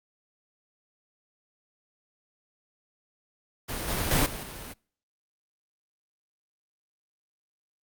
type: noise with level steps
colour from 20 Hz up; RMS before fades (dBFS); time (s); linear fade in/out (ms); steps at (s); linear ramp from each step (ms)
pink; -33 / -29 / -23 / -36 / -40; 3.68-4.74; 20; 3.88 / 4.11 / 4.26 / 4.43; 2
effects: noise-tail reverb RT60 0.5 s tail -26 dB re dry + Opus 48 kbps